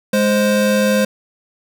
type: tone pair together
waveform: square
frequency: 207.6 / 523 Hz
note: G#3 / C5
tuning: 0 / -1 cents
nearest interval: octave + major third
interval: 1599 cents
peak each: -16 dBFS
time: 0.13-1.05 s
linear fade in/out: 5 ms
effects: none